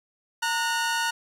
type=tone pair together; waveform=sawtooth; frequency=918.5 / 1458 Hz; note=A#5 / F#6; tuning=-26 / -26 cents; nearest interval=minor sixth; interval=800 cents; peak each=-23 dBFS; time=0.42-1.11 s; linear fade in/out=10 ms; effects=low-pass 11000 Hz 12 dB/octave + 9-bit

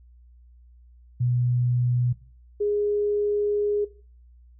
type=tone pair in turn; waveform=sine; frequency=122.9 / 413.4 Hz; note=B2 / G#4; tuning=-8 / -8 cents; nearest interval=octave + major sixth; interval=2100 cents; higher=second; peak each=-20 / -21 dBFS; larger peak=first; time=1.2-2.13 / 2.6-3.85 s; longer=second; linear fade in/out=10 ms; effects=noise-tail reverb RT60 0.4 s tail -17 dB re dry + added 60 Hz sine -49 dBFS peak until 4.59 s

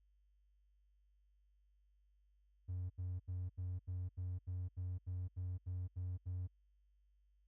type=tone bursts; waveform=triangle; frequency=90.8 Hz; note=F#2; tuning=32 cents flat; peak=-36 dBFS; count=13; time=2.68-6.476 s; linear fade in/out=20 ms; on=220 ms; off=78 ms; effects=tanh soft clip ceiling -35 dBFS + added 50 Hz sine -70 dBFS peak until 7.47 s

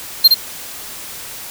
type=tone with echo; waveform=square; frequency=4186 Hz; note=C8; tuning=in tune; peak=-3 dBFS; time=0.24-0.28 s; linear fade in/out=10 ms; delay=65 ms; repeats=1; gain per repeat=-4 dB; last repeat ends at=0.345 s; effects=white hiss -31 dBFS RMS until 1.5 s

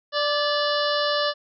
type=harmonic tone with a mistuned harmonic; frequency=587.3 Hz; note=D5; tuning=in tune; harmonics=1 / 2 / 3 / 5 / 6 / 7 / 8 / 9; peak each=-24 / -27 / -29 / -31 / -32 / -32 / -33 / -34 dBFS; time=0.12-1.34 s; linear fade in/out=50 ms; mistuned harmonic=3; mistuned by=-31 cents; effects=none

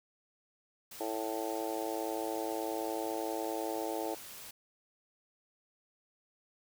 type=noise; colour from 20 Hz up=white; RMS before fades=-48 dBFS; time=0.91-4.51 s; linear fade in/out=5 ms
type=harmonic tone; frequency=110 Hz; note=A2; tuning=in tune; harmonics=3 / 4 / 5 / 6 / 7 / 8; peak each=-39 / -40 / -41 / -42 / -42 / -43 dBFS; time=1-4.15 s; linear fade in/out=10 ms
effects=none

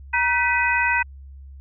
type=tone cluster; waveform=sine; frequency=948 / 1522 / 1969 / 2509 Hz; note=A#5 / F#6 / B6 / D#7; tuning=+29 / +48 / -6 / +14 cents; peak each=-23 dBFS; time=0.13-1.03 s; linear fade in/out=10 ms; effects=added 68 Hz sine -38 dBFS peak until 1.6 s

